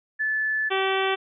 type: tone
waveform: sine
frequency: 1738 Hz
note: A6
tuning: 22 cents flat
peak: -22 dBFS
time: 0.19-0.7 s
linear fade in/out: 20 ms
type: harmonic tone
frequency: 384.6 Hz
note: G4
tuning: 33 cents flat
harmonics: 1 / 2 / 3 / 4 / 5 / 6 / 7 / 8 / 9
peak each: -25 / -28 / -30 / -31 / -32 / -33 / -33 / -34 / -35 dBFS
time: 0.7-1.16 s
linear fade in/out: 20 ms
effects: none